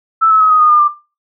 sine tone with pitch steps, 1318.5 / 1295.8 / 1273.6 / 1251.7 / 1230.2 / 1209.1 / 1188.3 Hz, E6 / E6 / D#6 / D#6 / D#6 / D#6 / D6, 0 / -30 / +40 / +10 / -20 / -50 / +20 cents, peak -6 dBFS, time 0.21-0.889 s, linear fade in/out 20 ms, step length 97 ms, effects noise-tail reverb RT60 0.3 s tail -17 dB re dry

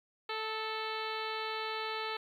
harmonic tone with a mistuned harmonic, 440 Hz, A4, in tune, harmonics 1 / 2 / 3 / 4 / 5 / 6 / 7 / 8 / 9 / 10, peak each -41 / -41 / -41 / -45 / -45 / -46 / -47 / -49 / -46 / -50 dBFS, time 0.29-2.17 s, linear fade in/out 5 ms, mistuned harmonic 3, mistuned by -19 cents, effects 11-bit

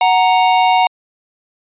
square tone pair together, 740 / 932.3 Hz, F#5 / A#5, 0 / 0 cents, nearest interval major third, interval 400 cents, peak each -12 / -14 dBFS, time 0.01-0.87 s, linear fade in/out 2 ms, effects resampled to 8000 Hz

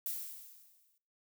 violet noise with exponential decay, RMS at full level -36 dBFS, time 0.06-0.98 s, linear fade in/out 1 ms, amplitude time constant 200 ms, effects noise-tail reverb RT60 0.6 s tail -22 dB re dry

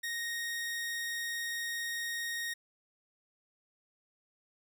sawtooth tone, 1864.7 Hz, A#6, in tune, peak -31 dBFS, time 0.03-2.54 s, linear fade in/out 10 ms, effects none

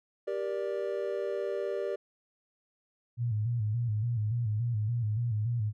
triangle chord, G minor, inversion none, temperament equal with one note detuned, 392 / 471.6 / 587.3 Hz, G4 / Bb4 / D5, 0 / +20 / 0 cents, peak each -32 / -34 / -33 dBFS, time 0.27-1.96 s, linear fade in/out 10 ms
sine tone with vibrato, 112.6 Hz, A2, 40 cents sharp, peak -27 dBFS, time 3.17-5.73 s, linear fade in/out 50 ms, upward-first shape square, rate 3.5 Hz, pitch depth 100 cents each way
effects none

